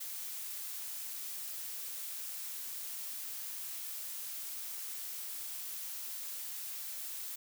blue noise, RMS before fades -42 dBFS, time 0-7.36 s, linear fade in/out 10 ms, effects none

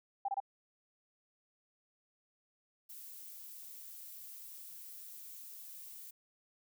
sine tone bursts, 792 Hz, G5, 18 cents sharp, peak -32 dBFS, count 3, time 0.25-0.402 s, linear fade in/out 5 ms, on 34 ms, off 25 ms
violet noise, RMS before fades -50 dBFS, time 2.89-6.11 s, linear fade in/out 10 ms
effects none

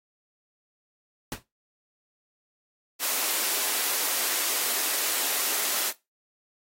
pink noise with exponential decay, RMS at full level -29 dBFS, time 1.32-1.43 s, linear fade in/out 1 ms, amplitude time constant 23 ms
white high-pass noise, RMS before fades -27 dBFS, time 2.99-5.93 s, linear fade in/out 50 ms, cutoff 290 Hz, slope 24 dB/octave
effects noise-tail reverb RT60 0.2 s tail -17 dB re dry + AAC 48 kbps

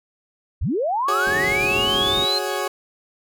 sine linear sweep, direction up, 36.71 to 4186 Hz, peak -19 dBFS, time 0.61-2.39 s, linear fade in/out 10 ms
20% pulse chord, F# suspended second, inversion none, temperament equal, 370 / 415.3 / 554.4 Hz, F#4 / G#4 / C#5, 0 / 0 / 0 cents, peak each -22 dBFS, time 1.08-2.68 s, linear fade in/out 5 ms
white low-pass noise, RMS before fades -31 dBFS, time 1.26-2.26 s, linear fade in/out 20 ms, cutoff 370 Hz, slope 24 dB/octave
effects none

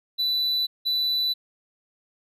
triangle tone pair in turn, 3978 / 3978 Hz, B7 / B7, +12 / +12 cents, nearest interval unison, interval 0 cents, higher neither, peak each -20 dBFS, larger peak neither, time 0.18-0.67 / 0.85-1.34 s, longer neither, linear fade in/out 20 ms, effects resampled to 32000 Hz

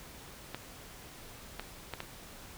clicks, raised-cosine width 0.3 ms, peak -21 dBFS, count 4, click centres 0.546 / 1.596 / 1.937 / 2.004 s, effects pink hiss -50 dBFS RMS until 2.57 s

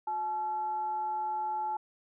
sine tone with frequency modulation, 860 Hz, A5, 40 cents flat, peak -30 dBFS, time 0.07-1.77 s, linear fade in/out 5 ms, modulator 498 Hz, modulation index 0.23, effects none

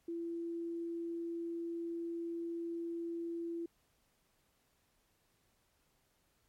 sine tone, 337.2 Hz, E4, 39 cents sharp, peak -37 dBFS, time 0.08-3.66 s, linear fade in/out 5 ms, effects pink hiss -75 dBFS RMS until 6.48 s + MP3 64 kbps

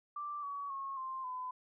sine tone with pitch steps, 1174.7 / 1131.4 / 1089.7 / 1049.6 / 1010.9 Hz, D6 / C#6 / C#6 / C6 / B5, 0 / +35 / -30 / +5 / +40 cents, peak -38 dBFS, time 0.16-1.51 s, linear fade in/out 5 ms, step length 270 ms, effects none

